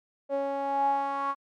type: tone with band-pass filter sweep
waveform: sawtooth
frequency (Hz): 277.2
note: C#4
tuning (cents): 0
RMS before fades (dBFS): -28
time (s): 0.29-1.35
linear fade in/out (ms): 50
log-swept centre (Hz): 600 to 1100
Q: 9.6
effects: MP3 96 kbps